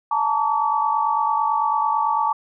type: tone cluster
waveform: sine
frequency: 863 / 912 / 1143 Hz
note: A5 / A#5 / D6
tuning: -34 / -38 / -47 cents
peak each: -22 dBFS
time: 0.11-2.33 s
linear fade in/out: 5 ms
effects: none